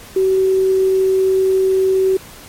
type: tone with quantisation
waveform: sine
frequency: 380 Hz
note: F#4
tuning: 46 cents sharp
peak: -11 dBFS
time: 0.16-2.17 s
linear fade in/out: 5 ms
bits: 6
effects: pink hiss -38 dBFS RMS until 2.48 s + MP3 64 kbps